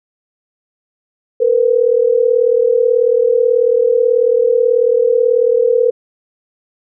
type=tone pair together; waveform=sine; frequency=459.5 / 497.8 Hz; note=A#4 / B4; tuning=-25 / +14 cents; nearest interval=minor second; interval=139 cents; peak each=-12 dBFS; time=1.4-5.91 s; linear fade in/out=10 ms; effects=none